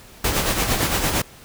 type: noise with tremolo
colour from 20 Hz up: pink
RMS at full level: -19 dBFS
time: 0.24-1.22 s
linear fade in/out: 5 ms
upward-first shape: sine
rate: 8.8 Hz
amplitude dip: 50%
effects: pink hiss -45 dBFS RMS until 1.44 s